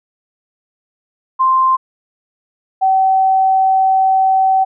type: tone pair in turn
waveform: sine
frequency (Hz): 1046.5 / 764.2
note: C6 / G5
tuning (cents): 0 / -44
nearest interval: perfect fourth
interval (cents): 544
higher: first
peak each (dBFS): -9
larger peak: neither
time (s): 1.39-1.77 / 2.81-4.65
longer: second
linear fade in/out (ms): 20
effects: none